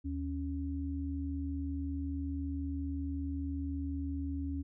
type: tone pair together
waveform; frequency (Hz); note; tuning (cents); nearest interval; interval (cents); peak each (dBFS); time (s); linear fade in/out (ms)
sine; 77.7 / 276.9; D#2 / C#4; -2 / -2; octave + minor seventh; 2200; -36 / -37; 0.04-4.63; 20
effects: none